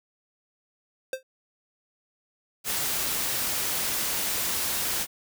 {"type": "tone with exponential decay", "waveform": "square", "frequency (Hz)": 523.3, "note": "C5", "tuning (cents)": 0, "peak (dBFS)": -25, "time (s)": [1.13, 1.23], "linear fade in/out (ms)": 2, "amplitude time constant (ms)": 20}
{"type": "noise", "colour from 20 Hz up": "white", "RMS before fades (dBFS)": -28, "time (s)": [2.64, 5.07], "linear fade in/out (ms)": 50}
{"effects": []}